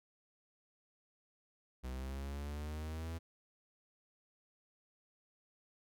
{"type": "linear sweep", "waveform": "45% pulse", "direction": "up", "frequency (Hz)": [62.7, 83.2], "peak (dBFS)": -40, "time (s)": [1.83, 3.19], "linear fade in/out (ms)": 20, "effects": []}